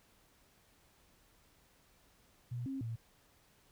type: tone with pitch steps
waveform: sine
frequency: 121.3 / 268.9 / 114.3 Hz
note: B2 / C4 / A#2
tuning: -31 / +47 / -34 cents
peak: -37 dBFS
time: 2.51-2.96 s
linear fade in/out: 10 ms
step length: 150 ms
effects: pink hiss -68 dBFS RMS until 3.71 s